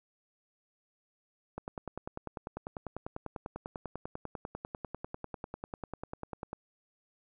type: click train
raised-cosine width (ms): 1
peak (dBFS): -24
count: 51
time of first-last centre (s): 1.58-6.53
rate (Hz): 10.1
effects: none